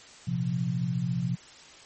sine chord, Bb suspended second, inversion none, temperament equal, 116.54 / 130.81 / 174.61 Hz, Bb2 / C3 / F3, 0 / 0 / 0 cents, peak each -35 / -29 / -29 dBFS, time 0.27-1.36 s, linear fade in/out 10 ms, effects white hiss -50 dBFS RMS until 1.85 s + MP3 32 kbps

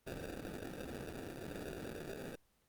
blue noise with sample-and-hold, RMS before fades -45 dBFS, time 0.06-2.36 s, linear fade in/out 10 ms, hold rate 1050 Hz, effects pink hiss -75 dBFS RMS until 2.68 s + Opus 24 kbps

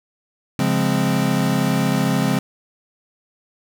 square chord, Db major seventh, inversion none, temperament equal, 138.59 / 174.61 / 207.7 / 261.6 Hz, Db3 / F3 / Ab3 / C4, 0 / 0 / 0 / 0 cents, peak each -23 dBFS, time 0.59-2.39 s, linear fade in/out 2 ms, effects none

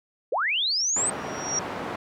sine linear sweep, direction up, 395.1 to 8400 Hz, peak -22 dBFS, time 0.32-1.1 s, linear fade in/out 5 ms
white band-pass noise, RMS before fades -33 dBFS, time 0.96-1.96 s, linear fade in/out 5 ms, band 110 to 1100 Hz, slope 12 dB/octave
sine tone with exponential growth, 5680 Hz, F8, 28 cents sharp, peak -21 dBFS, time 1.13-1.59 s, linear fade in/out 2 ms, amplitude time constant 100 ms
effects none

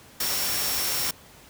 sine tone in noise, 5490 Hz, F8, 31 cents flat, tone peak -32 dBFS, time 0.2-1.11 s, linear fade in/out 5 ms, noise white, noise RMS -27 dBFS, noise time 0.2-1.11 s, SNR -8 dB, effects pink hiss -50 dBFS RMS until 1.49 s + high-pass 60 Hz 12 dB/octave

